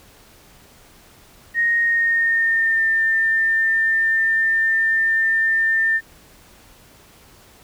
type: tone with pitch glide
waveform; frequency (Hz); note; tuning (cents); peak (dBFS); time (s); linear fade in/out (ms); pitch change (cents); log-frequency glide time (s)
sine; 1864.7 to 1798.1; A#6 to A6; 0 to +37; -15; 1.54-6.01; 50; -63; 1.8-2.89
effects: pink hiss -49 dBFS RMS until 7.63 s